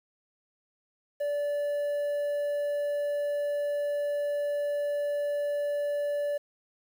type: tone with quantisation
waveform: triangle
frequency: 580 Hz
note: D5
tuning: 22 cents flat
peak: -25 dBFS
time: 1.2-6.38 s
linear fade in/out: 10 ms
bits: 9
effects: none